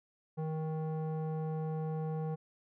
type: tone with low-pass filter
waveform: square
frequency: 157.4 Hz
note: D#3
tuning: 20 cents sharp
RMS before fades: -36 dBFS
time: 0.37-2.36 s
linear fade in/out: 20 ms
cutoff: 720 Hz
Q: 1.5
effects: none